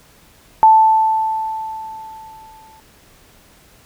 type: tone with exponential decay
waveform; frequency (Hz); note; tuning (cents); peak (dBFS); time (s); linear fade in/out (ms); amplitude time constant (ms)
sine; 880; A5; 0; -4; 0.63-2.8; 0; 470
effects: pink hiss -49 dBFS RMS until 3.85 s